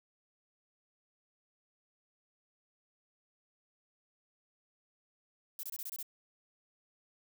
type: noise bursts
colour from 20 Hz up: violet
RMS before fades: -41 dBFS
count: 7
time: 5.59-6.028 s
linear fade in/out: 2 ms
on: 42 ms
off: 24 ms
effects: none